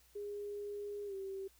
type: tone with pitch glide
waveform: sine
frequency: 410 to 387.4 Hz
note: G#4 to G4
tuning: -22 to -20 cents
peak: -40 dBFS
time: 0.15-1.48 s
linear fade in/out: 10 ms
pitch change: -98 cents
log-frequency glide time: 1.06-1.14 s
effects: added 60 Hz sine -69 dBFS peak until 1.59 s + white hiss -68 dBFS RMS until 1.59 s